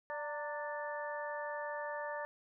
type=harmonic tone with a mistuned harmonic; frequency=293.7 Hz; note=D4; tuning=in tune; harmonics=2 / 3 / 4 / 5 / 6; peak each=-41 / -43 / -48 / -53 / -44 dBFS; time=0.1-2.25 s; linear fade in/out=0 ms; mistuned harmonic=3; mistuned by=+60 cents; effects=none